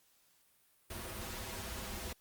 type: noise with comb filter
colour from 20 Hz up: pink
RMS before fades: -43 dBFS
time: 0.9-2.13 s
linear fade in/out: 5 ms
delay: 6.8 ms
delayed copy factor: -0.85
effects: white hiss -70 dBFS RMS until 2.2 s + Opus 48 kbps